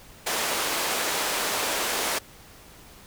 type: band-pass noise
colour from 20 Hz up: pink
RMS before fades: -27 dBFS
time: 0.26-2.19 s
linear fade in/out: 10 ms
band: 470 to 14000 Hz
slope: 12 dB/octave
effects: pink hiss -49 dBFS RMS until 3.06 s